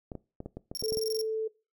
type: clicks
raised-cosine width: 2 ms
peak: -25 dBFS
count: 9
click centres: 0.118 / 0.153 / 0.404 / 0.46 / 0.57 / 0.715 / 0.825 / 0.922 / 0.972 s
type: tone bursts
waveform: sawtooth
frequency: 5530 Hz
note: F8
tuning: 18 cents flat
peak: -30 dBFS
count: 11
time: 0.75-1.213 s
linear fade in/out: 0 ms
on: 23 ms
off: 21 ms
type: tone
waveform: sine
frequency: 440 Hz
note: A4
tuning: in tune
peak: -28 dBFS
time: 0.83-1.48 s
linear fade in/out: 10 ms
effects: noise-tail reverb RT60 0.3 s tail -21 dB re dry